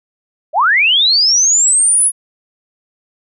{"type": "linear sweep", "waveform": "sine", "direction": "up", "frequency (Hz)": [554.4, 10548], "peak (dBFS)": -8, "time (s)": [0.53, 2.12], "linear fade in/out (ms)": 50, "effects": []}